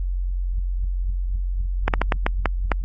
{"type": "slowing click train", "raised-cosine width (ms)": 0.5, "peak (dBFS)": -4, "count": 7, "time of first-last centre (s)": [1.88, 2.717], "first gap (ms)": 58, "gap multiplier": 1.35, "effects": ["added 45 Hz sine -21 dBFS peak until 2.84 s", "AAC 32 kbps"]}